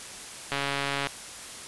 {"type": "click train", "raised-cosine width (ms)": 0.3, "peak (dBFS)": -12, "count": 78, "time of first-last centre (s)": [0.52, 1.07], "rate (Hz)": 140, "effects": ["white hiss -41 dBFS RMS until 1.67 s", "resampled to 24000 Hz"]}